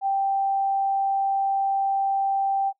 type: tone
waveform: sine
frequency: 784 Hz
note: G5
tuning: in tune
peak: -20 dBFS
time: 0.01-2.73 s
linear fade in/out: 50 ms
effects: noise-tail reverb RT60 0.1 s tail -19 dB re dry